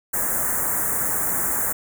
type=band-stop noise; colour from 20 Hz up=white; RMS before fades=-23 dBFS; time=0.13-1.73 s; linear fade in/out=10 ms; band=1900 to 7100 Hz; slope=48 dB/octave; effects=none